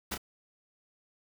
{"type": "noise with echo", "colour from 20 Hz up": "pink", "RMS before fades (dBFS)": -34, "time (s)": [0.11, 0.15], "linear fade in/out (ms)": 10, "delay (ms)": 29, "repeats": 1, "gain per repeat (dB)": -6, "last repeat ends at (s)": 0.179, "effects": []}